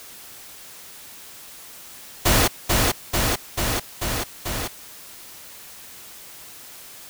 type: noise with echo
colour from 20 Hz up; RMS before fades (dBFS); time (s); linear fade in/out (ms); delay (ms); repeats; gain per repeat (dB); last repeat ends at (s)
pink; -17; 2.25-2.48; 10; 440; 5; -2; 4.68
effects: white hiss -42 dBFS RMS until 7.09 s